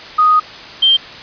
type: tone pair in turn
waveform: sine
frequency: 1244.5 / 3154 Hz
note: D#6 / G7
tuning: 0 / +10 cents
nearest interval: octave + major third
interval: 1610 cents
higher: second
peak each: -7 dBFS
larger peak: neither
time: 0.18-0.4 / 0.82-0.97 s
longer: first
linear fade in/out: 10 ms
effects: white hiss -32 dBFS RMS until 1.22 s + resampled to 11025 Hz